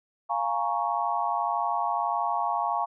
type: chord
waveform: sine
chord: Bb minor seventh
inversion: second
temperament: equal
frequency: 698.5 / 830.6 / 932.3 / 1108.7 Hz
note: F5 / Ab5 / Bb5 / Db6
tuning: 0 / 0 / 0 / 0 cents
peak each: -30 dBFS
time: 0.29-2.86 s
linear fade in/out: 20 ms
effects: none